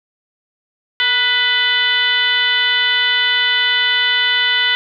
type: tone with frequency modulation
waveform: sine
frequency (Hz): 2494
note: D#7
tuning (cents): +3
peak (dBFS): -12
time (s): 1-4.75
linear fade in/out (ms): 0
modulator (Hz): 509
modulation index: 2.2
effects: none